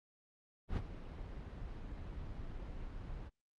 brown noise with ADSR envelope, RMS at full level -33 dBFS, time 0.68-3.3 s, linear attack 89 ms, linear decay 36 ms, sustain -12 dB, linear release 28 ms, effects low-pass 4000 Hz 12 dB/octave + Opus 32 kbps

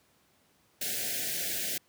white band-stop noise, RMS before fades -33 dBFS, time 0.81-1.78 s, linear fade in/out 5 ms, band 750 to 1500 Hz, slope 96 dB/octave, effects pink hiss -67 dBFS RMS until 1.88 s + high-pass 100 Hz 12 dB/octave

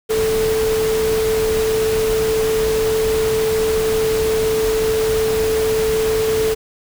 sine tone in noise, 440 Hz, A4, in tune, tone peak -15 dBFS, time 0.09-6.55 s, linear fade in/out 20 ms, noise pink, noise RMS -25 dBFS, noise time 0.09-6.55 s, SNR +7 dB, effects none

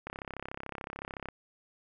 click train, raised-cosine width 0.5 ms, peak -23 dBFS, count 42, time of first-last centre 0.07-1.287 s, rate 33.7 Hz, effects none

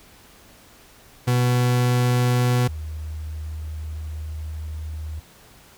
40% pulse / sine tone pair in turn, 123.47 / 77.56 Hz, B2 / D#2, 0 / -5 cents, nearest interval minor sixth, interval 805 cents, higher first, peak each -16 / -28 dBFS, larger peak first, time 1.27-2.68 / 2.68-5.2 s, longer second, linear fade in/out 10 ms, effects pink hiss -50 dBFS RMS until 5.77 s

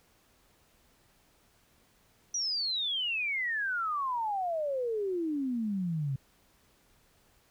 sine exponential sweep, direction down, 5920 to 130.81 Hz, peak -29 dBFS, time 2.34-6.16 s, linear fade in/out 5 ms, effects pink hiss -66 dBFS RMS until 7.5 s

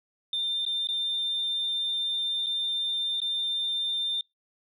sine tone with dropouts, 3596 Hz, A7, 37 cents sharp, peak -25 dBFS, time 0.33-4.21 s, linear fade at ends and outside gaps 2 ms, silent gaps 0.652-0.663 / 0.872-0.887 / 2.462-2.467 / 3.203-3.217 s, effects noise-tail reverb RT60 0.2 s tail -24 dB re dry + tanh soft clip ceiling -22 dBFS

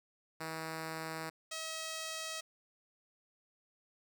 5% pulse tone pair in turn, 160.5 / 640.4 Hz, E3 / D#5, -46 / +50 cents, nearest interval 2 octaves, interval 2396 cents, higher second, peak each -28 dBFS, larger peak neither, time 0.4-1.3 / 1.51-2.41 s, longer neither, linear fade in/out 10 ms, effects none

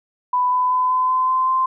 sine tone with pitch steps, 995 / 1002.5 / 1010.1 / 1017.7 / 1025.3 / 1033.1 / 1040.9 Hz, B5 / B5 / B5 / C6 / C6 / C6 / C6, +13 / +26 / +39 / -48 / -35 / -22 / -9 cents, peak -15 dBFS, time 0.33-1.66 s, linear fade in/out 5 ms, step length 190 ms, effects none

